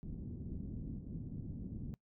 white low-pass noise, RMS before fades -44 dBFS, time 0.03-1.94 s, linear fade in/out 0 ms, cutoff 240 Hz, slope 24 dB/octave, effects noise-tail reverb RT60 0.1 s tail -22 dB re dry

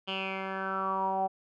10% pulse tone with low-pass filter sweep, 191.6 Hz, G3, 39 cents flat, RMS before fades -32 dBFS, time 0.07-1.28 s, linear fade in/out 20 ms, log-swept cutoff 3100 to 730 Hz, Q 7.1, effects none

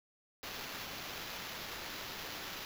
blue noise with sample-and-hold, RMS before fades -44 dBFS, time 0.43-2.65 s, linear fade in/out 0 ms, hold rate 8820 Hz, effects none

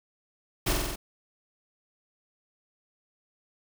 pink noise with echo, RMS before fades -26 dBFS, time 0.66-0.73 s, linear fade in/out 10 ms, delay 46 ms, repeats 5, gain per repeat -2 dB, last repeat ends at 0.96 s, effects none

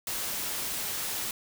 white noise, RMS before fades -33 dBFS, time 0.07-1.31 s, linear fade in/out 2 ms, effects none

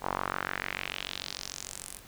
sawtooth tone with band-pass filter sweep, 46.72 Hz, F#1, 18 cents sharp, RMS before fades -37 dBFS, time 0.01-2.01 s, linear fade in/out 50 ms, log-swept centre 880 to 11000 Hz, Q 2.6, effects pink hiss -52 dBFS RMS until 2.07 s

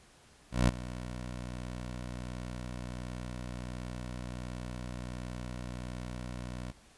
15% pulse tone with ADSR envelope, 61.4 Hz, B1, 9 cents flat, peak -15 dBFS, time 0.51-6.72 s, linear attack 170 ms, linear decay 23 ms, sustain -17 dB, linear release 12 ms, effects pink hiss -60 dBFS RMS until 6.97 s + resampled to 24000 Hz

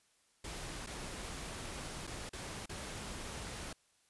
pink noise with dropouts, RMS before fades -44 dBFS, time 0.44-3.73 s, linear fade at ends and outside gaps 5 ms, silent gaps 0.864-0.87 / 2.07-2.074 / 2.293-2.331 / 2.659-2.693 s, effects white hiss -72 dBFS RMS until 4.09 s + resampled to 24000 Hz

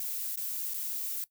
violet noise with dropouts, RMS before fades -35 dBFS, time 0-1.24 s, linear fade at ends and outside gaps 1 ms, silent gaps 0.357-0.373 / 0.737-0.742 s, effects noise-tail reverb RT60 0.1 s tail -18 dB re dry

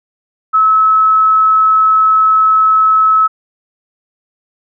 sine tone, 1295 Hz, E6, 31 cents flat, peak -6 dBFS, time 0.53-3.28 s, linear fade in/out 20 ms, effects none

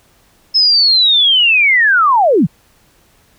sine linear sweep, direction down, 5220 to 117.8 Hz, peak -7 dBFS, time 0.54-2.47 s, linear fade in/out 20 ms, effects pink hiss -52 dBFS RMS until 3.38 s

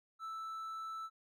triangle tone, 1318.5 Hz, E6, in tune, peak -39 dBFS, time 0.19-1.1 s, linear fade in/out 50 ms, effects none

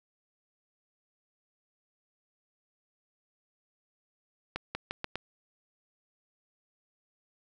accelerating click train, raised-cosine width 0.3 ms, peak -17 dBFS, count 5, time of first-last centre 4.56-5.156 s, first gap 190 ms, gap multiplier 0.84, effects none

